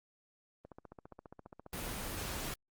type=click train; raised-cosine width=1 ms; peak=-35 dBFS; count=19; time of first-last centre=0.65-1.866 s; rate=14.8 Hz
type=noise; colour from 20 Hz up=pink; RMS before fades=-40 dBFS; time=1.73-2.54 s; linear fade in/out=2 ms
effects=Opus 24 kbps